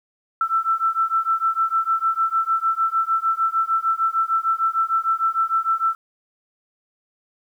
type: beating tone pair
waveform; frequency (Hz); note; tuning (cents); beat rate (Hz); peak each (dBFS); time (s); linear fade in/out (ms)
sine; 1329 / 1335.6; E6 / E6; +14 / +22; 6.6; -21; 0.41-5.95; 2
effects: 9-bit